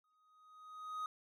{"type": "tone with exponential growth", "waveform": "triangle", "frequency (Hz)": 1252, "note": "D#6", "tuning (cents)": 10, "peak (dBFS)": -35, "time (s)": [0.04, 1.06], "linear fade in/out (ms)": 2, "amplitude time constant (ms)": 220, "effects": []}